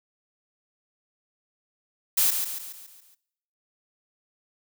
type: noise with echo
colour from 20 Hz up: blue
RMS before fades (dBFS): -21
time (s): 2.17-2.31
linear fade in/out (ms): 10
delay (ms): 140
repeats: 6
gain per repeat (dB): -6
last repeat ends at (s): 3.15
effects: noise-tail reverb RT60 0.8 s tail -21 dB re dry

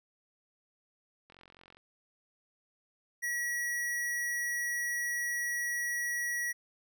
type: click train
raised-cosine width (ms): 0.3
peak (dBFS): -39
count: 22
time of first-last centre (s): 1.3-1.77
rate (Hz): 44.7
type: tone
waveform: square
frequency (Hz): 1923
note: B6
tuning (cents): -47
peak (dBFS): -32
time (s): 3.22-6.53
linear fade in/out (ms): 20
effects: none

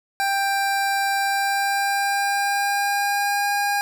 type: tone with pitch glide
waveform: 25% pulse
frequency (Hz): 790 to 811.7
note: G5 to G#5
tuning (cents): +13 to -40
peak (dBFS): -16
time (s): 0.2-3.81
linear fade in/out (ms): 0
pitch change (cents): +47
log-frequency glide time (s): 1.18-3.51
effects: none

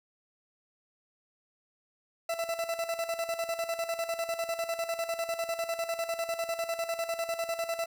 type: tone with tremolo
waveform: 40% pulse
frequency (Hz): 667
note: E5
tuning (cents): +20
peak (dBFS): -28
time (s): 2.29-7.86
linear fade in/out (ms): 5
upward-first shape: square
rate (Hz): 10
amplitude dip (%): 65
effects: none

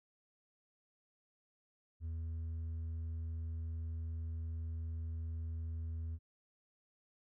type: tone with hard clipping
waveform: triangle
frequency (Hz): 81.3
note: E2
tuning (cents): -23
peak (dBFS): -37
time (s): 2-6.19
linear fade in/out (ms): 50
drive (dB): 1
effects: none

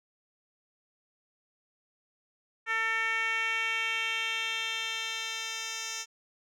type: tone with band-pass filter sweep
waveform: 10% pulse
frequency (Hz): 450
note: A4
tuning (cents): +39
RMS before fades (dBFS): -32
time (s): 2.66-6.06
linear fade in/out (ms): 50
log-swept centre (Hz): 1800 to 5200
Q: 2.5
effects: none

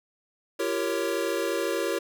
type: chord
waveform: square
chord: G half-diminished seventh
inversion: third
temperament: equal with one note detuned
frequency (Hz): 340.3 / 392 / 466.2 / 554.4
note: F4 / G4 / Bb4 / Db5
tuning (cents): -45 / 0 / 0 / 0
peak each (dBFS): -32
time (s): 0.59-1.99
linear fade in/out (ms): 10
effects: none

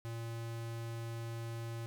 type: tone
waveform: square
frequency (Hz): 115.4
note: A#2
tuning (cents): -17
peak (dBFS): -40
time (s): 0.05-1.86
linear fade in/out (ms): 0
effects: none

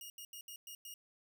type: tone bursts at uneven times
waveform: 10% pulse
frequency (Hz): 2856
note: F7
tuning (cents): +38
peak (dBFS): -38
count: 6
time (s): 0.01-0.1 / 0.18-0.25 / 0.33-0.41 / 0.48-0.56 / 0.67-0.75 / 0.85-0.94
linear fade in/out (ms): 2
effects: none

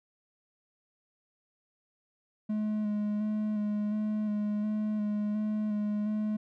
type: tone with vibrato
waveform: triangle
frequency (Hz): 211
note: G#3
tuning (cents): +28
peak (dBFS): -26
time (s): 2.49-6.37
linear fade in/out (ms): 10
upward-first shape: square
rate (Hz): 1.4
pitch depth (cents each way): 17
effects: none

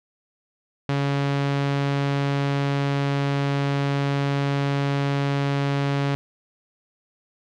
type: tone with low-pass filter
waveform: sawtooth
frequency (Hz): 140.4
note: C#3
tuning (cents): +22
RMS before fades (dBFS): -23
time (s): 0.89-6.15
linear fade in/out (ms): 0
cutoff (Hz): 3800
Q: 0.89
effects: none

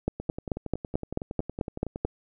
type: two click trains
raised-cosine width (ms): 2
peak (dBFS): -20 / -12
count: 21 / 10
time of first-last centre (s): 0.2-2.052 / 0.08-2.049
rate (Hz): 10.8 / 4.57
effects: none

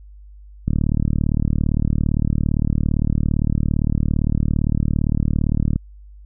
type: click train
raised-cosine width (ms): 5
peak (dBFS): -6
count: 192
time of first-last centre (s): 0.68-5.76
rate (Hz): 37.6
effects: added 50 Hz sine -39 dBFS peak until 6.25 s

